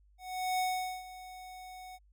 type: tone with ADSR envelope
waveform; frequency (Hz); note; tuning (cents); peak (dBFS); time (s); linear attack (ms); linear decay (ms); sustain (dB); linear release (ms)
square; 740; F#5; 0; -29; 0.18-1.99; 410; 440; -17; 42
effects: added 50 Hz sine -61 dBFS peak until 2.12 s